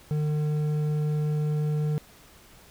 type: tone with hard clipping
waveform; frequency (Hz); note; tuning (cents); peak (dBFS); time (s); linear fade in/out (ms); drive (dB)
triangle; 150.9; D3; +47; -25; 0.11-1.98; 0; 10
effects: pink hiss -53 dBFS RMS until 2.7 s